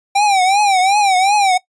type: tone with vibrato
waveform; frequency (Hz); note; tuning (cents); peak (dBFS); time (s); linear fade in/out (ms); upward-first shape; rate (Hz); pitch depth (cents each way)
square; 784; G5; 0; -11; 0.15-1.58; 10; triangle; 2.7; 140
effects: noise-tail reverb RT60 0.1 s tail -19 dB re dry + resampled to 22050 Hz